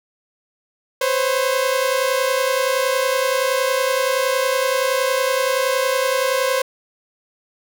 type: tone pair together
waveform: sawtooth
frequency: 509.3 / 540 Hz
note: C5 / C#5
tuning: -47 / -45 cents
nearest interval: minor second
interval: 102 cents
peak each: -16 dBFS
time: 1.01-6.62 s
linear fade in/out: 5 ms
effects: none